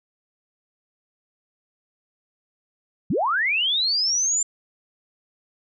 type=linear sweep; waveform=sine; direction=up; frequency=121 to 7270 Hz; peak=-19 dBFS; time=3.1-4.43 s; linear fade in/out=5 ms; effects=none